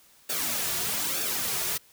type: noise with flanger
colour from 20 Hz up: white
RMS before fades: -29 dBFS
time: 0.29-1.78 s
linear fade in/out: 10 ms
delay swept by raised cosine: 0.97 to 3.87 ms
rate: 1.1 Hz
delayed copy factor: -0.65
effects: white hiss -58 dBFS RMS until 1.92 s